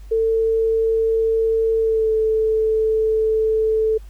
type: tone with pitch glide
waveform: sine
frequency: 448.1 to 439.1 Hz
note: A4 to A4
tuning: +32 to -4 cents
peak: -15 dBFS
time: 0.11-3.98 s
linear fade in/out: 10 ms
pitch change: -36 cents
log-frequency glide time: 1.78-2.12 s
effects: added 50 Hz sine -35 dBFS peak until 4.09 s + pink hiss -55 dBFS RMS until 4.09 s